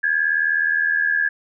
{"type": "tone pair together", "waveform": "sine", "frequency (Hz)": [1624, 1703.5], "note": ["G#6", "G#6"], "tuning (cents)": [-39, 44], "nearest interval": "minor second", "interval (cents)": 83, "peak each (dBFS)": [-20, -19], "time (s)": [0.03, 1.29], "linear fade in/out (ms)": 10, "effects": []}